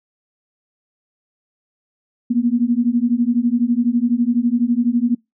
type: beating tone pair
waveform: sine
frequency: 233.1 / 245.1 Hz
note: A#3 / B3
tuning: 0 / -13 cents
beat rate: 12 Hz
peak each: -17 dBFS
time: 2.3-5.15 s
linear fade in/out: 10 ms
effects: noise-tail reverb RT60 0.2 s tail -26 dB re dry